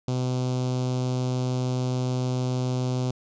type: tone with notch filter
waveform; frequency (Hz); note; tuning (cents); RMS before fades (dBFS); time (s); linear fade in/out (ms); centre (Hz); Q
sawtooth; 126.8; B2; +46; -26; 0.08-3.11; 2; 1800; 0.57
effects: resampled to 16000 Hz + 10-bit